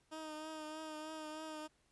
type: tone with vibrato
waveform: 15% pulse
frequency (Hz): 311.1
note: D#4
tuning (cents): 0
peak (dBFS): -38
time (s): 0.11-1.68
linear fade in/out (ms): 20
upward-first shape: triangle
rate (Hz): 3.2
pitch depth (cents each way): 34
effects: pink hiss -75 dBFS RMS until 1.91 s + resampled to 24000 Hz